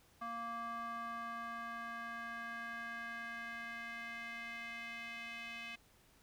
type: tone with band-pass filter sweep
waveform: square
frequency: 232.6 Hz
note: A#3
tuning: 4 cents flat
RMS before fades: -45 dBFS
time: 0.21-5.76 s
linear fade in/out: 10 ms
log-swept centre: 1100 to 2500 Hz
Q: 3.3
effects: pink hiss -68 dBFS RMS until 6.22 s